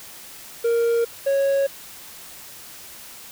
triangle tone pair in turn, 466.2 / 551.6 Hz, A#4 / C#5, 0 / -9 cents, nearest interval minor third, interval 291 cents, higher second, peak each -15 dBFS, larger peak neither, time 0.64-1.05 / 1.26-1.67 s, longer neither, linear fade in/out 10 ms, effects white hiss -41 dBFS RMS until 3.31 s

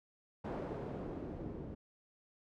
white noise with low-pass filter sweep, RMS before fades -43 dBFS, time 0.44-1.75 s, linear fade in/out 10 ms, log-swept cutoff 600 to 260 Hz, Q 1.1, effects none

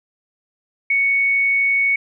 sine tone, 2222 Hz, C#7, 4 cents sharp, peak -14 dBFS, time 0.9-1.96 s, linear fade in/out 5 ms, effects none

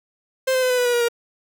45% pulse tone with pitch steps, 523.3 / 515.5 / 507.8 / 500.2 / 492.8 / 485.4 / 478.2 / 471.1 Hz, C5 / C5 / B4 / B4 / B4 / B4 / A#4 / A#4, 0 / -26 / +48 / +22 / -4 / -30 / +44 / +18 cents, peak -17 dBFS, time 0.47-1.086 s, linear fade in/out 10 ms, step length 77 ms, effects none

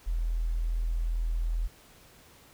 sine tone, 41.2 Hz, E1, in tune, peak -26 dBFS, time 0.06-1.68 s, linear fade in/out 20 ms, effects pink hiss -56 dBFS RMS until 2.53 s

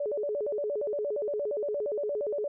sine tone with vibrato, 493.9 Hz, B4, in tune, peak -28 dBFS, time 0-2.48 s, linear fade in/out 5 ms, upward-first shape square, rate 8.6 Hz, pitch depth 270 cents each way, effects none

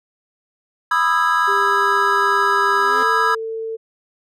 triangle chord, E major seventh, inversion second, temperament just, 988.9 / 1236.1 / 1318.5 / 1648.1 Hz, B5 / D#6 / E6 / G#6, +2 / -12 / 0 / -14 cents, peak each -18 dBFS, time 0.91-3.35 s, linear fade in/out 5 ms
sine tone with pitch glide, 398.7 to 447.5 Hz, G4 to A4, +29 to +29 cents, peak -23 dBFS, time 1.47-3.77 s, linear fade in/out 20 ms, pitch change +200 cents, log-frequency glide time 2.88-3.04 s
20% pulse tone with exponential growth, 261.6 Hz, C4, in tune, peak -23 dBFS, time 2.47-3.03 s, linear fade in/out 2 ms, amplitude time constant 120 ms
effects none

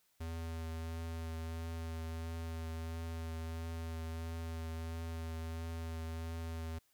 square tone with vibrato, 81.8 Hz, E2, 13 cents flat, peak -40 dBFS, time 0.2-6.79 s, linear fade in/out 10 ms, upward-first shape triangle, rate 1.5 Hz, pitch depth 17 cents each way, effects white hiss -74 dBFS RMS until 6.93 s

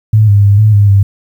sine tone with pitch steps, 108.1 / 101.5 / 100.9 / 107.5 / 102 / 99.2 Hz, A2 / G#2 / G#2 / A2 / G#2 / G2, -30 / -39 / -49 / -40 / -31 / +21 cents, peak -3 dBFS, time 0.13-1.03 s, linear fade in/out 5 ms, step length 150 ms, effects 7-bit

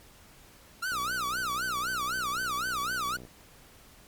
45% pulse tone with vibrato, 1318.5 Hz, E6, in tune, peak -29 dBFS, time 0.82-3.17 s, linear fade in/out 10 ms, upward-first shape sine, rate 3.9 Hz, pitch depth 270 cents each way
click train, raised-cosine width 2 ms, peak -33 dBFS, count 146, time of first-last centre 0.92-3.251 s, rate 62.2 Hz
effects pink hiss -55 dBFS RMS until 4.07 s + MP3 96 kbps

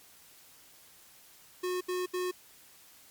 square tone bursts, 363.2 Hz, F#4, 32 cents flat, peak -31 dBFS, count 3, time 1.63-2.314 s, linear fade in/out 10 ms, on 180 ms, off 72 ms, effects white hiss -57 dBFS RMS until 3.1 s + MP3 96 kbps

